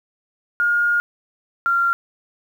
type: tone pair in turn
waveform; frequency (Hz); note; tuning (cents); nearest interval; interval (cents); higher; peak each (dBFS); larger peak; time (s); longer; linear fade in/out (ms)
sine; 1423 / 1382.5; F6 / F6; +32 / -18; unison; 50; first; -15; neither; 0.6-1 / 1.66-1.93; first; 0
effects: 8-bit